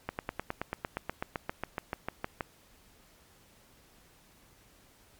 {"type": "slowing click train", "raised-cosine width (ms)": 0.5, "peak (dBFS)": -17, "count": 19, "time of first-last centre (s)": [0.09, 2.408], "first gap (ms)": 99, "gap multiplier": 1.03, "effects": ["pink hiss -61 dBFS RMS until 5.19 s", "MP3 96 kbps"]}